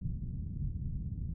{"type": "low-pass noise", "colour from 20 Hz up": "white", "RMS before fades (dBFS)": -37, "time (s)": [0.01, 1.34], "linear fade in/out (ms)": 10, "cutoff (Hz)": 150, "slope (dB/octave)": 24, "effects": []}